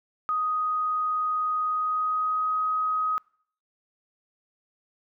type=tone with pitch glide; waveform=sine; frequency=1248 to 1260.3 Hz; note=D#6 to D#6; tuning=+5 to +22 cents; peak=-23 dBFS; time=0.29-3.18 s; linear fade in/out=0 ms; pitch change=+17 cents; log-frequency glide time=1.67-2.59 s; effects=noise-tail reverb RT60 0.6 s tail -26 dB re dry